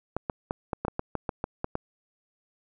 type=clicks; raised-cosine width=1 ms; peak=-14 dBFS; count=12; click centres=0.166 / 0.298 / 0.509 / 0.732 / 0.85 / 0.882 / 0.994 / 1.153 / 1.292 / 1.441 / 1.644 / 1.754 s; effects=none